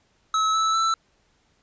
square tone with pitch steps, 1294 / 1310.5 / 1327.3 Hz, E6 / E6 / E6, -32 / -11 / +12 cents, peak -20 dBFS, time 0.34-0.94 s, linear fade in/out 2 ms, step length 200 ms, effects pink hiss -65 dBFS RMS until 1.62 s + resampled to 16000 Hz

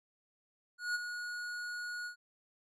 square tone with ADSR envelope, 1450 Hz, F#6, 35 cents flat, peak -31 dBFS, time 0.78-2.16 s, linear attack 170 ms, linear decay 23 ms, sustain -8 dB, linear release 100 ms, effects low-pass 8000 Hz 12 dB/octave

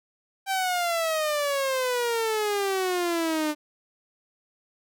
sawtooth exponential sweep, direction down, 784 to 297.9 Hz, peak -20 dBFS, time 0.46-3.55 s, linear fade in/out 50 ms, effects none

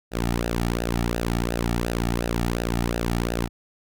sawtooth tone with flanger, 58.4 Hz, A#1, 4 cents sharp, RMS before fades -25 dBFS, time 0.11-3.49 s, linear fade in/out 50 ms, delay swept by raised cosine 0.89 to 1.99 ms, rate 2.8 Hz, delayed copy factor -0.75, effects none

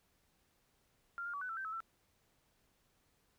sine tone with pitch steps, 1390 / 1408 / 1141 / 1499 / 1334 / 1556 / 1296 / 1339 Hz, F6 / F6 / C#6 / F#6 / E6 / G6 / E6 / E6, -9 / +14 / +50 / +22 / +20 / -13 / -30 / +27 cents, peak -39 dBFS, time 1.18-1.804 s, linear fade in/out 0 ms, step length 78 ms, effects pink hiss -75 dBFS RMS until 3.38 s

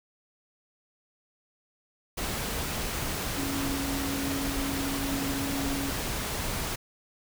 sine tone in noise, 275.5 Hz, C#4, 11 cents flat, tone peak -31 dBFS, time 3.37-5.91 s, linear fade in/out 10 ms, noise pink, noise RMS -32 dBFS, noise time 2.17-6.76 s, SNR -2 dB, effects none

